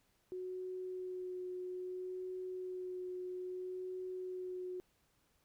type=tone with vibrato; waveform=sine; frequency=367 Hz; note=F#4; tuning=14 cents flat; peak=-40 dBFS; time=0.32-4.8 s; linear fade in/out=0 ms; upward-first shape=sine; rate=0.61 Hz; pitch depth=12 cents each way; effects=pink hiss -75 dBFS RMS until 5.44 s